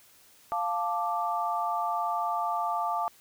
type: chord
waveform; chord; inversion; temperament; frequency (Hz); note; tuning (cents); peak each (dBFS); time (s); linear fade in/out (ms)
sine; D minor; first; equal; 698.5 / 880 / 1174.7; F5 / A5 / D6; 0 / 0 / 0; -31; 0.52-3.08; 0
effects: white hiss -58 dBFS RMS until 3.2 s